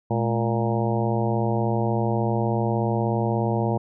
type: harmonic tone with a mistuned harmonic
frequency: 116.54 Hz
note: A#2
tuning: in tune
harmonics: 1 / 2 / 3 / 4 / 5 / 6 / 7 / 8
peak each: -24 / -27 / -29 / -30 / -31 / -32 / -32 / -33 dBFS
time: 0.1-3.78 s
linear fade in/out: 10 ms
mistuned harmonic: 2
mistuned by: -130 cents
effects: none